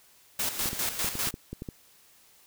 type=noise with tremolo; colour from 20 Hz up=white; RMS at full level=-29 dBFS; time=0.39-1.31 s; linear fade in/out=5 ms; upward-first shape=square; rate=5 Hz; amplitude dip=60%
type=clicks; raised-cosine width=3 ms; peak=-23 dBFS; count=9; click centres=0.658 / 0.731 / 1.045 / 1.154 / 1.272 / 1.341 / 1.53 / 1.621 / 1.688 s
effects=white hiss -59 dBFS RMS until 2.46 s